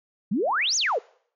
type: exponential two-way sweep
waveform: sine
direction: up then down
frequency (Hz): 173.9 to 7040 to 399.9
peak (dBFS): -21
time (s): 0.31-0.99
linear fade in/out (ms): 10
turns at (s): 0.76
effects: noise-tail reverb RT60 0.6 s tail -24 dB re dry